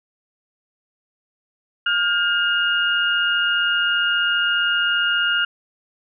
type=tone cluster; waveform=sine; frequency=1415 / 1590 / 2843 Hz; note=F6 / G6 / F7; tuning=+22 / +24 / +30 cents; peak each=-19 / -26 / -21 dBFS; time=1.86-5.45 s; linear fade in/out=5 ms; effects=none